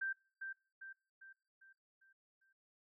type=tone with echo; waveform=sine; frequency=1568 Hz; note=G6; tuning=in tune; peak=-36 dBFS; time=0.01-0.13 s; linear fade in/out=10 ms; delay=400 ms; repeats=6; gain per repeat=-6 dB; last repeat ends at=2.53 s; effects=noise-tail reverb RT60 0.4 s tail -22 dB re dry